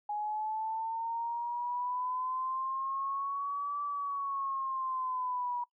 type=linear two-way sweep; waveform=sine; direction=up then down; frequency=830.6 to 1159 to 964 Hz; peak=-32 dBFS; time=0.09-5.64 s; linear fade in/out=5 ms; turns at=3.82 s; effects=noise-tail reverb RT60 0.1 s tail -22 dB re dry